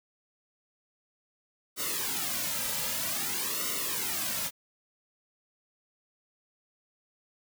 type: noise with flanger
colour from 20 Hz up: white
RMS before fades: -32 dBFS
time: 1.76-4.51 s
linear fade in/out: 50 ms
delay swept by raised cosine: 1.2 to 2.8 ms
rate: 0.52 Hz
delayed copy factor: -0.95
effects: none